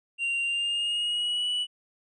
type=tone with pitch glide; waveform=triangle; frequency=2769 to 2951 Hz; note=F7 to F#7; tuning=-15 to -5 cents; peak=-24 dBFS; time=0.18-1.67 s; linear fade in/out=50 ms; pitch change=+110 cents; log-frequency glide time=0.42-1.48 s; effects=resampled to 24000 Hz